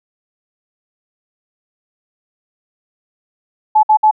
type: tone bursts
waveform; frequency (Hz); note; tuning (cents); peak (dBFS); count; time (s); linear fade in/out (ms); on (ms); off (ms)
sine; 860; A5; -40; -6; 3; 3.75-4.112; 10; 82; 58
effects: none